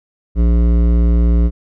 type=tone with hard clipping; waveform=triangle; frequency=58.27 Hz; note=A#1; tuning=in tune; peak=-11 dBFS; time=0.35-1.51 s; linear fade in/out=50 ms; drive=17 dB; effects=none